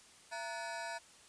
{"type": "ring-modulated tone", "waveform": "25% pulse", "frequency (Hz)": 802, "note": "G5", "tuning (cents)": 39, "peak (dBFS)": -33, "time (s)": [0.31, 0.99], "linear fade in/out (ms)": 20, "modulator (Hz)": 128, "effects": ["white hiss -60 dBFS RMS until 1.28 s", "resampled to 22050 Hz"]}